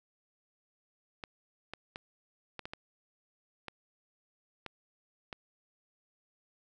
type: clicks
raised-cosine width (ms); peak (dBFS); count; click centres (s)
0.3; -24; 9; 1.238 / 1.736 / 1.959 / 2.593 / 2.655 / 2.735 / 3.683 / 4.663 / 5.328
effects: none